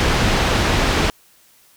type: low-pass noise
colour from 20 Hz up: pink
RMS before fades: -17 dBFS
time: 0-1.1 s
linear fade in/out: 0 ms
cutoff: 4600 Hz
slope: 12 dB/octave
effects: white hiss -53 dBFS RMS until 1.76 s